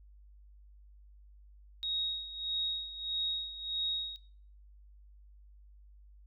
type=tone with tremolo; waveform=sine; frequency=3769 Hz; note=A#7; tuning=18 cents sharp; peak=-30 dBFS; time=1.83-4.16 s; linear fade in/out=0 ms; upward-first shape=sine; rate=1.6 Hz; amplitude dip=75%; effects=noise-tail reverb RT60 0.5 s tail -19 dB re dry + added 50 Hz sine -54 dBFS peak until 6.26 s